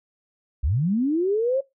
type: linear sweep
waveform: sine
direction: up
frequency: 55 to 553 Hz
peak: -19 dBFS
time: 0.63-1.61 s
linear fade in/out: 10 ms
effects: noise-tail reverb RT60 0.2 s tail -22 dB re dry